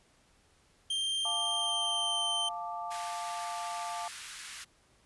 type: tone with pitch glide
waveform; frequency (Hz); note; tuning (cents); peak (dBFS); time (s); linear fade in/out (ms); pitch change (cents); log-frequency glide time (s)
45% pulse; 3168 to 3110; G7 to G7; +18 to -14; -30; 0.9-2.49; 5; -32; 1.56-2.25
type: chord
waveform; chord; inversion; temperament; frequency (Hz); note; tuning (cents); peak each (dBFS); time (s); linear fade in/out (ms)
sine; D minor; first; equal; 698.5 / 880 / 1174.7; F5 / A5 / D6; 0 / 0 / 0; -39 / -39 / -41; 1.25-4.08; 2
type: high-pass noise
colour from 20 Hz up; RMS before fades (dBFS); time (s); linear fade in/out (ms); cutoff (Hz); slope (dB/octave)
pink; -44; 2.9-4.65; 20; 1400; 24
effects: pink hiss -66 dBFS RMS until 5.05 s + resampled to 24000 Hz